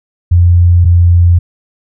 sine tone pair in turn, 87.31 / 86.87 Hz, F2 / F2, 0 / -9 cents, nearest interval unison, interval 9 cents, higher first, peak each -3 dBFS, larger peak neither, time 0.31-0.85 / 0.85-1.39 s, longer neither, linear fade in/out 10 ms, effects none

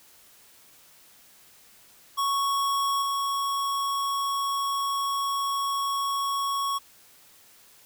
square tone with level steps, 1108.7 Hz, C#6, in tune, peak -24 / -26 dBFS, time 2.17-6.79 s, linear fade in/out 20 ms, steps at 3.02 s, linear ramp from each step 2 ms, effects white hiss -55 dBFS RMS until 7.85 s

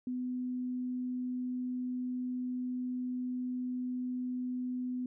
sine tone, 250.8 Hz, B3, 27 cents sharp, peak -33 dBFS, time 0.07-5.06 s, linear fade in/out 2 ms, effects none

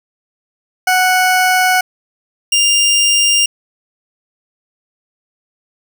20% pulse tone pair in turn, 739 / 2800 Hz, F#5 / F7, -2 / +4 cents, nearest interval octave + major seventh, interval 2306 cents, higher second, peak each -5 dBFS, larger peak neither, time 0.87-1.81 / 2.52-3.46 s, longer neither, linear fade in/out 5 ms, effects none

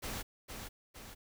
pink noise with echo, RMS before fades -40 dBFS, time 0.02-0.23 s, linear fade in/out 20 ms, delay 460 ms, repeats 2, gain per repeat -5 dB, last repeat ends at 1.15 s, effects none

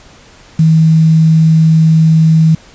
sine tone with quantisation, 160 Hz, D#3, 49 cents sharp, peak -4 dBFS, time 0.59-2.55 s, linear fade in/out 5 ms, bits 5, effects pink hiss -40 dBFS RMS until 2.74 s + resampled to 16000 Hz

